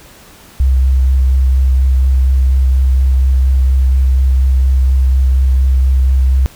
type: tone with vibrato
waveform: sine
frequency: 65.41 Hz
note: C2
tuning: in tune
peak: -7 dBFS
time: 0.6-6.46 s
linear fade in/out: 0 ms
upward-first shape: triangle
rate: 4.2 Hz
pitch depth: 19 cents each way
effects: pink hiss -40 dBFS RMS until 6.55 s